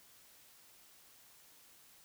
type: silence
effects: white hiss -62 dBFS RMS until 2.04 s